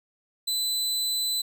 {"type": "tone", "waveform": "sawtooth", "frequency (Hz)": 4010, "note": "B7", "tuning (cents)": 26, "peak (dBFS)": -22, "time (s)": [0.47, 1.42], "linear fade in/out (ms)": 10, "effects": []}